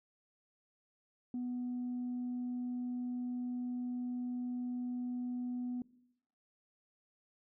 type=tone; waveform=sine; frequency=246.9 Hz; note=B3; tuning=in tune; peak=-34 dBFS; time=1.34-5.82 s; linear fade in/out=2 ms; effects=noise-tail reverb RT60 0.8 s tail -21 dB re dry + tanh soft clip ceiling -33 dBFS